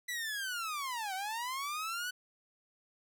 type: linear two-way sweep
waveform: sawtooth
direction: down then up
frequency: 1989 to 740 to 1503 Hz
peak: -32 dBFS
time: 0.08-2.11 s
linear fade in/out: 10 ms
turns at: 1.14 s
effects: none